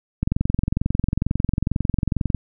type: click train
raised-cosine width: 5 ms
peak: -7 dBFS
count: 48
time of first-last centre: 0.23-2.347 s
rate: 22.2 Hz
effects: none